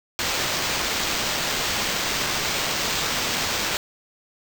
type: noise with sample-and-hold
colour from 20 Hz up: white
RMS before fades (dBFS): -25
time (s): 0.19-3.77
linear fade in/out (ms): 0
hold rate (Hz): 11025
effects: none